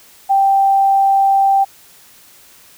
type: tone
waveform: sine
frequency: 784 Hz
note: G5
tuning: in tune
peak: -9 dBFS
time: 0.29-1.65 s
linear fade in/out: 20 ms
effects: white hiss -45 dBFS RMS until 2.77 s